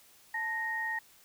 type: tone pair together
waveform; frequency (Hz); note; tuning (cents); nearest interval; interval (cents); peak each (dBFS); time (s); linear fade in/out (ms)
sine; 880 / 1864.7; A5 / A#6; 0 / 0; octave + minor second; 1300; -38 / -32; 0.34-0.99; 5
effects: white hiss -60 dBFS RMS until 1.24 s